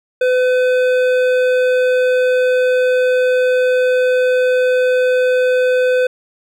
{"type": "tone with hard clipping", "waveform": "sine", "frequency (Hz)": 505, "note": "B4", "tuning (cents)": 39, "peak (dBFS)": -13, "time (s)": [0.21, 6.07], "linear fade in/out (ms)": 5, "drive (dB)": 11, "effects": []}